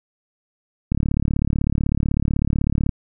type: click train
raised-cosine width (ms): 5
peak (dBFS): -7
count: 72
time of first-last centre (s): 0.92-2.892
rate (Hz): 36
effects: none